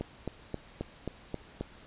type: click train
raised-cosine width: 2 ms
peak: -20 dBFS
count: 7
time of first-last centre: 0.01-1.61 s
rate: 3.75 Hz
effects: pink hiss -54 dBFS RMS until 1.86 s + resampled to 8000 Hz